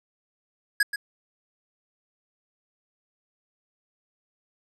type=tone with echo; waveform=square; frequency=1661.2 Hz; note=G#6; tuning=in tune; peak=-18 dBFS; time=0.8-0.83 s; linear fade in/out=5 ms; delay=130 ms; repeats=1; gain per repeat=-10 dB; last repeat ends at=0.96 s; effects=low-pass 12000 Hz 12 dB/octave